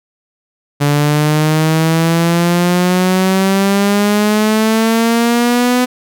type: exponential sweep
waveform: sawtooth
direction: up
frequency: 143.6 to 250.9 Hz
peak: -6 dBFS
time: 0.8-5.86 s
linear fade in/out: 20 ms
effects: none